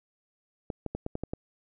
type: clicks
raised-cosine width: 2 ms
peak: -19 dBFS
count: 7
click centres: 0.702 / 0.863 / 0.95 / 1.064 / 1.154 / 1.236 / 1.335 s
effects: none